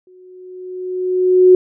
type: tone with exponential growth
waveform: sine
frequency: 367.2 Hz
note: F#4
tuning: 13 cents flat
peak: -3 dBFS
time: 0.07-1.55 s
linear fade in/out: 2 ms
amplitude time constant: 320 ms
effects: none